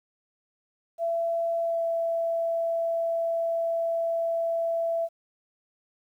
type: tone with pitch glide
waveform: sine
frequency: 671 to 666.8 Hz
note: E5 to E5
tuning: +31 to +20 cents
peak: -24 dBFS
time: 0.98-5.09 s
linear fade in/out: 50 ms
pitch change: -11 cents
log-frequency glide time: 1.62-1.84 s
effects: 10-bit